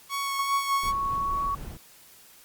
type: tone with vibrato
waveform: sawtooth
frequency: 1108.7 Hz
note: C#6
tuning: in tune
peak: -24 dBFS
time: 0.09-0.93 s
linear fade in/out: 50 ms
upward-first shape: sine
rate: 2.7 Hz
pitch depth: 11 cents each way
type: tone with pitch glide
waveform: sine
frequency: 1108.7 to 1120.9 Hz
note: C#6 to C#6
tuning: 0 to +19 cents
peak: -25 dBFS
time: 0.39-1.55 s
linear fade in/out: 5 ms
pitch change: +19 cents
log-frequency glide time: 1.08-1.42 s
type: noise with tremolo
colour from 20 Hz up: brown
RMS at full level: -36 dBFS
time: 0.83-1.77 s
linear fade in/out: 2 ms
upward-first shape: triangle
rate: 4 Hz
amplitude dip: 35%
effects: white hiss -53 dBFS RMS until 2.44 s + Opus 48 kbps